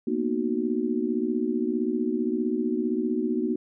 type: chord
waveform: sine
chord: B major seventh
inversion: third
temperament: just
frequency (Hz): 231.5 / 246.9 / 308.7 / 370.4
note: A#3 / B3 / D#4 / F#4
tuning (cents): -12 / 0 / -14 / +2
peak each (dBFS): -29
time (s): 0.07-3.56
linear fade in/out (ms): 5
effects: none